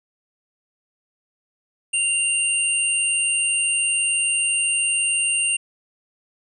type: tone pair together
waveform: sine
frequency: 2779 / 8747 Hz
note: F7 / C#9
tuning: -9 / -24 cents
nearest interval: octave + minor sixth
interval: 1985 cents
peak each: -21 dBFS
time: 1.93-5.57 s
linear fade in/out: 10 ms
effects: none